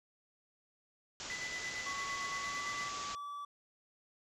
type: low-pass noise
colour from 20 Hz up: white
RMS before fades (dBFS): -45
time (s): 1.2-3.15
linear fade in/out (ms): 0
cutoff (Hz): 7300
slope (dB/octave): 96
type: tone with tremolo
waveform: triangle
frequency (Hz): 1999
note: B6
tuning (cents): +20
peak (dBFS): -37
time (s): 1.3-2.89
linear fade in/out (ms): 0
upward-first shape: square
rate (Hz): 8.8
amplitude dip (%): 45
type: tone with pitch glide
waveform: triangle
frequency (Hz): 1117 to 1153.7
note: C#6 to D6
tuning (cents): +13 to -31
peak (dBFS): -39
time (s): 1.86-3.45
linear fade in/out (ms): 5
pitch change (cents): +56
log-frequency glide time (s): 2.34-2.67
effects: none